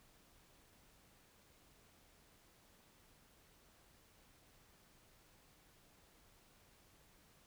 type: silence
effects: pink hiss -68 dBFS RMS until 7.46 s